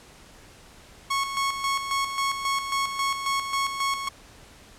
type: tone with tremolo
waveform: sawtooth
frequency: 1100 Hz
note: C#6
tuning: 14 cents flat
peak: -19 dBFS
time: 1.1-4.09 s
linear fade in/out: 10 ms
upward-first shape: square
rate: 3.7 Hz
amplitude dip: 55%
effects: pink hiss -50 dBFS RMS until 4.78 s + low-pass 10000 Hz 12 dB/octave